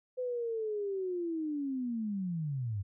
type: linear sweep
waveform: sine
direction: down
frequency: 510 to 93 Hz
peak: -32 dBFS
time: 0.17-2.83 s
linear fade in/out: 20 ms
effects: none